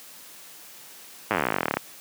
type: slowing click train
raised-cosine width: 0.5 ms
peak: -7 dBFS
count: 27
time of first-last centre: 1.31-1.77 s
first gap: 9 ms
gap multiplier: 1.05
effects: white hiss -46 dBFS RMS until 2 s + high-pass 150 Hz 12 dB/octave